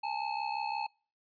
square ring-modulated tone, 861 Hz, A5, 38 cents flat, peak -30 dBFS, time 0.03-0.87 s, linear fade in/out 10 ms, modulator 32.9 Hz, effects noise-tail reverb RT60 0.4 s tail -26 dB re dry + resampled to 11025 Hz

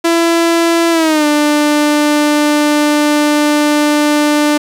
sawtooth tone with pitch glide, 335.3 to 297 Hz, E4 to D4, +30 to +20 cents, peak -5 dBFS, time 0.04-4.58 s, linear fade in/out 10 ms, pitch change -210 cents, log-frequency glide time 0.91-1.26 s, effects low-pass 12000 Hz 12 dB/octave + 7-bit

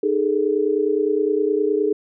sine tone cluster, 307 / 411 / 440.7 Hz, D#4 / G#4 / A4, -23 / -18 / +3 cents, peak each -24 / -19 / -22 dBFS, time 0.03-1.93 s, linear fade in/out 5 ms, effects none

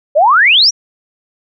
sine exponential sweep, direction up, 554.4 to 6010 Hz, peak -5 dBFS, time 0.15-0.71 s, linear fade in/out 20 ms, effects none

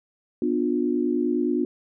sine chord, B diminished, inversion none, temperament just, 246.9 / 296.3 / 355.6 Hz, B3 / D4 / F4, 0 / +15 / +31 cents, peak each -25 dBFS, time 0.42-1.65 s, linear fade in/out 2 ms, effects none

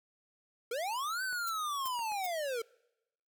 square linear two-way sweep, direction up then down, 440 to 1554 to 440 Hz, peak -34 dBFS, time 0.71-2.62 s, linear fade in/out 5 ms, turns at 1.23 s
clicks, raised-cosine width 0.5 ms, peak -37 dBFS, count 4, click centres 1.328 / 1.858 / 1.992 / 2.12 s
violet noise bursts, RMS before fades -41 dBFS, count 3, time 1.47-2.265 s, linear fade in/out 0 ms, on 25 ms, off 360 ms
effects noise-tail reverb RT60 0.9 s tail -25 dB re dry

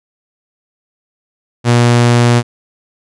sawtooth tone, 120 Hz, B2, 49 cents flat, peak -3 dBFS, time 1.64-2.43 s, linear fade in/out 50 ms, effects resampled to 22050 Hz

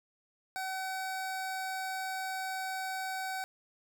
25% pulse tone, 759 Hz, F#5, 44 cents sharp, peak -31 dBFS, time 0.56-3.44 s, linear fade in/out 0 ms, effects none

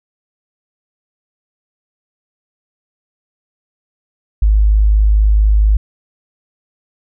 sine tone, 52.2 Hz, G#1, 10 cents sharp, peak -7 dBFS, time 4.42-5.77 s, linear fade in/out 5 ms, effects none

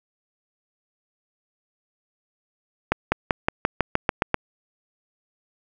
accelerating click train, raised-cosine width 0.5 ms, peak -3 dBFS, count 10, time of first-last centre 2.92-4.343 s, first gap 200 ms, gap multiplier 0.94, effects none

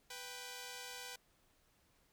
5% pulse tone pair together, 493.6 / 784.1 Hz, B4 / G5, -1 / 0 cents, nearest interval minor sixth, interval 801 cents, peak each -37 / -38 dBFS, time 0.1-1.16 s, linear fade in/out 5 ms, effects pink hiss -73 dBFS RMS until 2.12 s

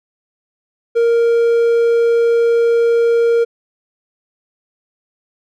triangle tone, 466.2 Hz, A#4, in tune, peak -8 dBFS, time 0.95-3.45 s, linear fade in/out 20 ms, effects none

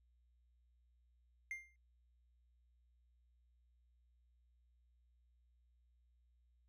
triangle tone with exponential decay, 2100 Hz, C7, 6 cents sharp, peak -37 dBFS, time 1.51-1.76 s, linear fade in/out 1 ms, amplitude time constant 53 ms, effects added 60 Hz sine -70 dBFS peak until 6.68 s

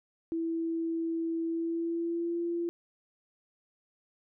sine tone with pitch glide, 329.6 to 341.6 Hz, E4 to F4, 0 to -38 cents, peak -29 dBFS, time 0.32-2.69 s, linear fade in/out 0 ms, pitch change +62 cents, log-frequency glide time 1.45-2.4 s, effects none

